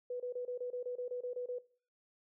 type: tone bursts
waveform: sine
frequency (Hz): 493.9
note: B4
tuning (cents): 0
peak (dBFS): -36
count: 12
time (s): 0.1-1.586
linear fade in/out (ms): 5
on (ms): 100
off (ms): 26
effects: noise-tail reverb RT60 0.4 s tail -19 dB re dry